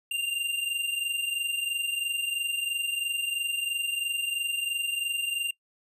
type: tone pair together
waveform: square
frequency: 2771 / 2794 Hz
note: F7 / F7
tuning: -14 / 0 cents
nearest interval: unison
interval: 14 cents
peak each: -34 / -29 dBFS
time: 0.11-5.51 s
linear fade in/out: 5 ms
effects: noise-tail reverb RT60 0.1 s tail -23 dB re dry + resampled to 32000 Hz